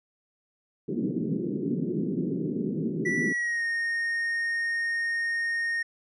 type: band-pass noise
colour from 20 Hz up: pink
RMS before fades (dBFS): -29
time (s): 0.88-3.33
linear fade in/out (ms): 10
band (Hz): 150 to 400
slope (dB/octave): 48
type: tone with pitch glide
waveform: triangle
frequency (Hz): 1960 to 1850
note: B6 to A#6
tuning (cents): -14 to -14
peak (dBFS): -24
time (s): 3.05-5.83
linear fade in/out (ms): 10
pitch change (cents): -100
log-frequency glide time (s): 3.24-3.64
effects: resampled to 24000 Hz